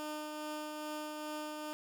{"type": "tone with tremolo", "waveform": "15% pulse", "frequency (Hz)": 303.5, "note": "D#4", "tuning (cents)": -43, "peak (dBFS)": -32, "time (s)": [0, 1.73], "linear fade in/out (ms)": 0, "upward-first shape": "triangle", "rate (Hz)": 2.4, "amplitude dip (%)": 30, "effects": []}